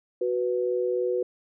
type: tone pair together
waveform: sine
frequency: 370 / 493.4 Hz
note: F#4 / B4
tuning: 0 / -2 cents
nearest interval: perfect fourth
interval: 498 cents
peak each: -26 dBFS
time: 0.21-1.23 s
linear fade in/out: 5 ms
effects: none